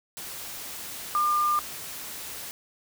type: tone in noise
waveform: sine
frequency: 1200 Hz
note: D6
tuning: 37 cents sharp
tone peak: -21 dBFS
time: 1.15-1.59 s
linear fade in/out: 0 ms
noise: white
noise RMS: -38 dBFS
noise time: 0.17-2.51 s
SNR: +14 dB
effects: none